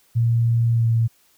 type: tone with pitch glide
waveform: sine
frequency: 116.54 to 114.67 Hz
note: A#2 to A#2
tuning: 0 to -28 cents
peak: -15 dBFS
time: 0.15-1.08 s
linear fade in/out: 20 ms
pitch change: -28 cents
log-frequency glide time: 0.73-0.86 s
effects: white hiss -59 dBFS RMS until 1.37 s